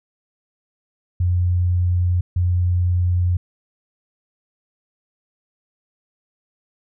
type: tone pair in turn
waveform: sine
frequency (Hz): 89 / 89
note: F2 / F2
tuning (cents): +33 / +33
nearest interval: unison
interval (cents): 0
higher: neither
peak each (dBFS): -15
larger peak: neither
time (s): 1.2-2.21 / 2.36-3.37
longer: neither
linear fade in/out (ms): 5
effects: none